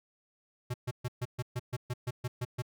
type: tone bursts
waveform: square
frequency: 123.47 Hz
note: B2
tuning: in tune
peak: -32 dBFS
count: 12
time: 0.7-2.622 s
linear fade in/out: 10 ms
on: 41 ms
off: 130 ms
effects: none